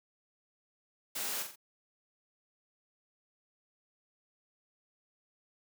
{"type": "noise with echo", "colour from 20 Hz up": "white", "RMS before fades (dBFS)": -37, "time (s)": [1.15, 1.43], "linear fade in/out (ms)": 10, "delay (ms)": 43, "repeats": 3, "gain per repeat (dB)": -6, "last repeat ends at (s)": 1.559, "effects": ["high-pass 200 Hz 12 dB/octave"]}